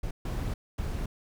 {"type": "noise bursts at uneven times", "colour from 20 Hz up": "brown", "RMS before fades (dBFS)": -32, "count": 3, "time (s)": [[0.03, 0.11], [0.25, 0.54], [0.78, 1.06]], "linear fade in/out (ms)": 5, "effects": []}